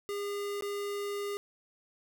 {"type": "tone with dropouts", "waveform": "square", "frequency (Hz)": 406, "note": "G#4", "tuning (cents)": -39, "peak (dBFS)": -34, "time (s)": [0.09, 1.37], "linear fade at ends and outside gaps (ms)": 0, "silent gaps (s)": [0.609, 0.623], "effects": []}